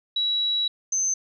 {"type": "tone pair in turn", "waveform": "sine", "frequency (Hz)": [3900, 6207], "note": ["B7", "G8"], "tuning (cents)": [-23, -18], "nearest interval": "minor sixth", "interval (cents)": 805, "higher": "second", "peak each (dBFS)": -21, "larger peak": "neither", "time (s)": [[0.16, 0.68], [0.92, 1.14]], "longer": "first", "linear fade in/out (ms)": 5, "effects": []}